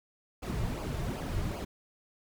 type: noise with flanger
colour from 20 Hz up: brown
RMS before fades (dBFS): -34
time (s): 0.42-1.65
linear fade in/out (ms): 10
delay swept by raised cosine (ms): 0.52 to 4.02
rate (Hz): 2.6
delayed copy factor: -0.7
effects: none